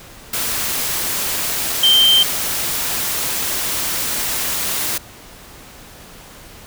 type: tone in noise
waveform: sine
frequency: 3136 Hz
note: G7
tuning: in tune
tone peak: -9 dBFS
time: 1.83-2.23 s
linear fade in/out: 5 ms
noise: white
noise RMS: -21 dBFS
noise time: 0.33-4.98 s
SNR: +9 dB
effects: pink hiss -40 dBFS RMS until 6.66 s